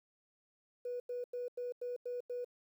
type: tone bursts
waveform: sine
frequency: 490 Hz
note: B4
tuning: 14 cents flat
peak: -36 dBFS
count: 7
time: 0.85-2.446 s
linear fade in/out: 5 ms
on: 150 ms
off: 91 ms
effects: tanh soft clip ceiling -32 dBFS + 11-bit